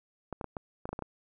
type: clicks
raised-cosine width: 1 ms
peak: -22 dBFS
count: 9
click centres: 0.327 / 0.412 / 0.443 / 0.568 / 0.855 / 0.891 / 0.93 / 0.991 / 1.023 s
effects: none